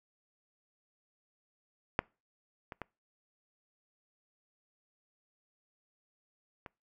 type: clicks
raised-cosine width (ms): 0.5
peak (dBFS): -11 / -27 / -23 / -29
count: 4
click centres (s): 1.991 / 2.722 / 2.817 / 6.662
effects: noise-tail reverb RT60 0.3 s tail -26 dB re dry